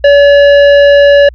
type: tone with hard clipping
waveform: sine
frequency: 570 Hz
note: C#5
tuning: 48 cents sharp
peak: -3 dBFS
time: 0.04-1.29 s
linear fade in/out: 5 ms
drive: 11 dB
effects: added 60 Hz sine -28 dBFS peak until 1.34 s + resampled to 11025 Hz